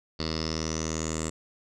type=tone with low-pass filter sweep; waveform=10% pulse; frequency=79.8 Hz; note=D#2; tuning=44 cents sharp; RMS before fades=-31 dBFS; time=0.19-1.3 s; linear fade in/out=10 ms; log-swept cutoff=4600 to 7700 Hz; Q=9.6; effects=none